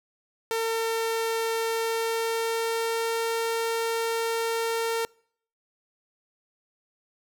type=tone with pitch glide; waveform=sawtooth; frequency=453.1 to 456.8 Hz; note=A#4 to A#4; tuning=-49 to -35 cents; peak=-21 dBFS; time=0.51-5.05 s; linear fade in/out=0 ms; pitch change=+14 cents; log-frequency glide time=1.54-3.18 s; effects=noise-tail reverb RT60 0.6 s tail -26 dB re dry